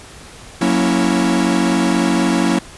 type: chord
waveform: 45% pulse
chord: F# dominant seventh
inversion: none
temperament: equal with one note detuned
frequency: 182.87 / 233.1 / 277.2 / 329.6 Hz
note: F#3 / A#3 / C#4 / E4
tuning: -20 / 0 / 0 / 0 cents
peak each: -19 dBFS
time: 0.61-2.59 s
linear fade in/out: 5 ms
effects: pink hiss -38 dBFS RMS until 2.77 s + resampled to 24000 Hz